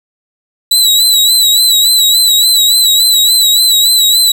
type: tone with vibrato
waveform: sawtooth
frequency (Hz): 3938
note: B7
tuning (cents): -6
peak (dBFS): -3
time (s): 0.71-4.32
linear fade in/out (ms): 5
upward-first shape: sine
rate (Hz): 3.5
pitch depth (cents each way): 62
effects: none